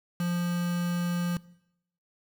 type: tone with quantisation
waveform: triangle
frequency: 174.61 Hz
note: F3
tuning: in tune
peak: -24 dBFS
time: 0.2-1.37 s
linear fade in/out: 2 ms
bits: 6
effects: noise-tail reverb RT60 0.8 s tail -21 dB re dry